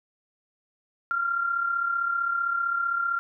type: tone with amplitude modulation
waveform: sine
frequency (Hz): 1384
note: F6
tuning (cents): -16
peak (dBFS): -21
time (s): 1.11-3.19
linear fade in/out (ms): 0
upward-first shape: sine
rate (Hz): 35.5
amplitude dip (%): 55
effects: none